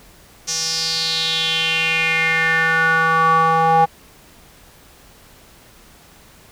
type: tone with band-pass filter sweep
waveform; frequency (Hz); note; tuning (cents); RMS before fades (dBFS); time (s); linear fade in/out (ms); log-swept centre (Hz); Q
square; 162.8; E3; -21; -17; 0.47-3.86; 20; 6000 to 830; 5.1
effects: pink hiss -47 dBFS RMS until 6.51 s